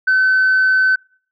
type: tone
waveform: sine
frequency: 1523 Hz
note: F#6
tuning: 50 cents sharp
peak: -9 dBFS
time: 0.07-0.96 s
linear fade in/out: 10 ms
effects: noise-tail reverb RT60 0.5 s tail -26 dB re dry + tanh soft clip ceiling -8 dBFS